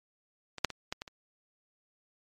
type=clicks; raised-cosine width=0.2 ms; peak=-23 / -6 / -21 / -16 / -21 / -28 dBFS; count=6; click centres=0.583 / 0.647 / 0.703 / 0.925 / 1.019 / 1.078 s; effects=MP3 64 kbps